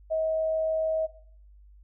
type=tone with amplitude modulation; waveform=sine; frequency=637 Hz; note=D#5; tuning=41 cents sharp; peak=-23 dBFS; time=0.1-1.07 s; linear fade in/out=20 ms; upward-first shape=sine; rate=107 Hz; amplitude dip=25%; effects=noise-tail reverb RT60 0.6 s tail -17 dB re dry + added 50 Hz sine -50 dBFS peak until 1.83 s